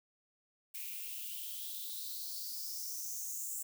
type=noise with high-pass filter sweep; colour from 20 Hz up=violet; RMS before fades=-42 dBFS; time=0.74-3.63 s; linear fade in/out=10 ms; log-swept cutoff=2300 to 7600 Hz; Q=6.1; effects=none